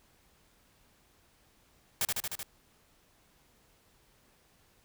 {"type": "noise with echo", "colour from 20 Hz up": "white", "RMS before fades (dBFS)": -29, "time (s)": [2.01, 2.05], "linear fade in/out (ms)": 2, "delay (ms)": 76, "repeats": 5, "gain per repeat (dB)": -2, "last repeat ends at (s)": 2.43, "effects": ["pink hiss -66 dBFS RMS until 4.84 s"]}